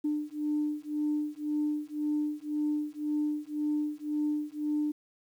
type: beating tone pair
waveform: sine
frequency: 298.3 / 300.2 Hz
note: D4 / D4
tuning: +27 / +38 cents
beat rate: 1.9 Hz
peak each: -31 dBFS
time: 0.04-4.92 s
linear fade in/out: 10 ms
effects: tanh soft clip ceiling -21 dBFS + 10-bit